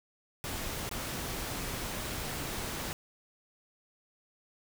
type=noise with dropouts; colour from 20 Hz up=pink; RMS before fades=-37 dBFS; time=0.44-2.93 s; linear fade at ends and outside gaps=0 ms; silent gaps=0.892-0.913 s; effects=none